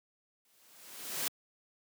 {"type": "noise with exponential growth", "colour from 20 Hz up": "white", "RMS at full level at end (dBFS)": -32, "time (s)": [0.45, 1.28], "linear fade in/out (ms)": 2, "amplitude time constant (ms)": 180, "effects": ["high-pass 150 Hz 12 dB/octave"]}